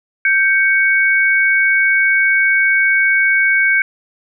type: tone pair together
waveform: sine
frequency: 1565 / 2230 Hz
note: G6 / C#7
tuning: -3 / +10 cents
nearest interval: tritone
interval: 613 cents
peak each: -13 dBFS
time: 0.25-3.82 s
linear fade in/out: 2 ms
effects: none